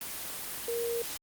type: tone in noise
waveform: sine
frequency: 468.1 Hz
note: A#4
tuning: 7 cents sharp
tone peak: -30 dBFS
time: 0.68-1.02 s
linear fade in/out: 2 ms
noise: white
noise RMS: -38 dBFS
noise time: 0.01-1.17 s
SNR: +5 dB
effects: Opus 24 kbps